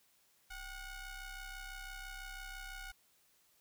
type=ring-modulated tone; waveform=sawtooth; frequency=740 Hz; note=F#5; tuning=in tune; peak=-38 dBFS; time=0.5-2.92 s; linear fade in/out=10 ms; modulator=707 Hz; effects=white hiss -71 dBFS RMS until 3.6 s